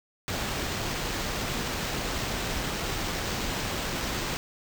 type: noise with sample-and-hold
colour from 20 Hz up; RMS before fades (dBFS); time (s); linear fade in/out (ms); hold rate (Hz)
pink; -31; 0.28-4.37; 0; 11025
effects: none